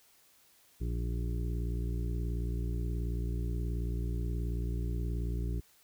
harmonic tone, 58.6 Hz, A#1, 10 cents sharp, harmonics 1 / 2 / 3 / 5 / 6 / 7, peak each -32 / -38 / -42 / -46 / -48 / -49 dBFS, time 0.8-5.61 s, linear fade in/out 20 ms, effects white hiss -64 dBFS RMS until 5.83 s

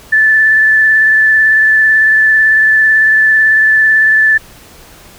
sine tone with vibrato, 1751 Hz, A6, 9 cents flat, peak -5 dBFS, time 0.12-4.38 s, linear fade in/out 10 ms, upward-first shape sine, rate 18 Hz, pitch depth 16 cents each way, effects pink hiss -38 dBFS RMS until 5.18 s

